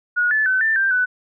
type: tone with pitch steps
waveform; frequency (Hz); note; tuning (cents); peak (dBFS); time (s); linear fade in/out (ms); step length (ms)
sine; 1451 / 1738 / 1520 / 1780 / 1577 / 1494; F#6 / A6 / F#6 / A6 / G6 / F#6; -34 / -22 / +46 / +20 / +10 / +16; -15; 0.16-1.06; 20; 150
effects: none